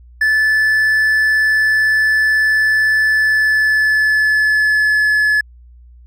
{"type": "tone with pitch glide", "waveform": "triangle", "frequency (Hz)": [1741, 1714.1], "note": ["A6", "A6"], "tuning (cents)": [-19, -46], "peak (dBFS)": -9, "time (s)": [0.21, 5.41], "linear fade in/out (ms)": 5, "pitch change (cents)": -27, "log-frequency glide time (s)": [3.06, 5.13], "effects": ["added 60 Hz sine -39 dBFS peak until 6.06 s"]}